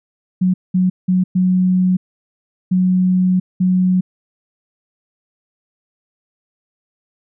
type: tone bursts at uneven times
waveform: sine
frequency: 183.8 Hz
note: F#3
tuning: 11 cents flat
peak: -11 dBFS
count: 6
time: 0.41-0.54 / 0.74-0.9 / 1.08-1.24 / 1.35-1.97 / 2.71-3.4 / 3.6-4.01 s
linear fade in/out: 10 ms
effects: none